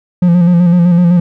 triangle tone with vibrato, 174.61 Hz, F3, in tune, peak -3 dBFS, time 0.22-1.2 s, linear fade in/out 5 ms, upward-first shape square, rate 7.9 Hz, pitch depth 38 cents each way, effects none

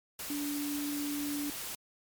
sine tone in noise, 289.9 Hz, D4, 22 cents flat, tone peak -33 dBFS, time 0.3-1.5 s, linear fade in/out 2 ms, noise white, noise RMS -40 dBFS, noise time 0.19-1.75 s, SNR +4 dB, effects MP3 96 kbps

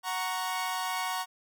sawtooth chord, F# major, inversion none, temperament equal, 740 / 932.3 / 1108.7 Hz, F#5 / A#5 / C#6, 0 / 0 / 0 cents, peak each -31 dBFS, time 0.03-1.26 s, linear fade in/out 50 ms, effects none

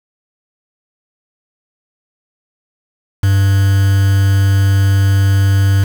triangle tone with quantisation, 98 Hz, G2, in tune, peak -6 dBFS, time 3.23-5.84 s, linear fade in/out 5 ms, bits 4, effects none

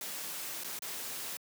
white noise with dropouts, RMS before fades -40 dBFS, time 0.01-1.37 s, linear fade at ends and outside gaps 2 ms, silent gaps 0.637-0.644 / 0.79-0.821 s, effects high-pass 150 Hz 12 dB/octave

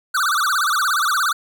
square tone with vibrato, 1328 Hz, E6, 12 cents sharp, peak -17 dBFS, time 0.14-1.33 s, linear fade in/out 10 ms, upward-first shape sine, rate 17 Hz, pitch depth 260 cents each way, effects none

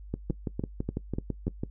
two click trains, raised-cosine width 3 ms, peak -17 / -17 dBFS, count 5 / 10, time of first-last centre 0.3-1.48 / 0.14-1.635 s, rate 3.39 / 6.02 Hz, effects noise-tail reverb RT60 0.1 s tail -20 dB re dry + added 50 Hz sine -42 dBFS peak until 1.7 s

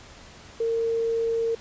sine tone, 457.6 Hz, A#4, 32 cents flat, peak -22 dBFS, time 0.6-1.55 s, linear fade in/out 5 ms, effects pink hiss -47 dBFS RMS until 1.6 s + resampled to 16000 Hz

